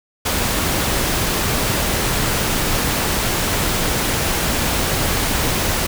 pink noise, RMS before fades -19 dBFS, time 0.25-5.87 s, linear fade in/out 10 ms, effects none

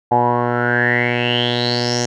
10% pulse tone with low-pass filter sweep, 121 Hz, B2, 35 cents flat, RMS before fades -17 dBFS, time 0.11-2.06 s, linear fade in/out 10 ms, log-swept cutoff 820 to 6200 Hz, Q 9.8, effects none

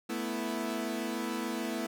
sawtooth chord, A suspended second, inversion none, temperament equal, 220 / 246.9 / 329.6 Hz, A3 / B3 / E4, 0 / 0 / 0 cents, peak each -33 dBFS, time 0.09-1.87 s, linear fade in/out 10 ms, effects none

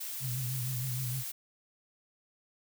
blue noise, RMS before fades -39 dBFS, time 0-1.32 s, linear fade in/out 10 ms
sine tone with vibrato, 126.7 Hz, B2, 45 cents sharp, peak -33 dBFS, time 0.2-1.24 s, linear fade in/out 50 ms, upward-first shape triangle, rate 6.5 Hz, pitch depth 94 cents each way
effects none

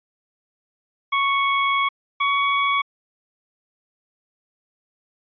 25% pulse tone pair in turn, 1108.7 / 1121.6 Hz, C#6 / C#6, 0 / +20 cents, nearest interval unison, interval 20 cents, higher second, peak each -14 dBFS, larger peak neither, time 1.12-1.89 / 2.2-2.82 s, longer first, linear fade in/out 10 ms, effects resampled to 11025 Hz

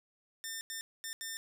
10% pulse tone bursts at uneven times, 1800 Hz, A6, 39 cents sharp, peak -30 dBFS, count 4, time 0.44-0.61 / 0.7-0.81 / 1.04-1.13 / 1.21-1.37 s, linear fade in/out 0 ms, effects 10-bit

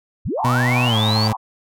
sine linear sweep, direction up, 40.7 to 4700 Hz, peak -20 dBFS, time 0.25-1.28 s, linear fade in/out 10 ms
pink band-pass noise, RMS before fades -27 dBFS, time 0.37-1.37 s, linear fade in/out 20 ms, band 720 to 1100 Hz, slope 96 dB/octave
30% pulse tone with pitch glide, 123.47 to 108.11 Hz, B2 to A2, 0 to -30 cents, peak -14 dBFS, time 0.44-1.33 s, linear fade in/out 10 ms, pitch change -230 cents, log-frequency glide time 0.86-0.97 s
effects none

